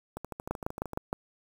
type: two click trains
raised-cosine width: 1 ms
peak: -23 / -16 dBFS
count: 11 / 5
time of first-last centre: 0.17-0.933 / 0.51-1.129 s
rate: 13.1 / 6.46 Hz
effects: 7-bit